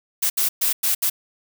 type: noise bursts at uneven times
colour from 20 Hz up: blue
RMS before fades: -20 dBFS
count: 5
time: 0.22-0.3 / 0.37-0.49 / 0.61-0.73 / 0.83-0.95 / 1.02-1.1 s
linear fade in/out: 10 ms
effects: none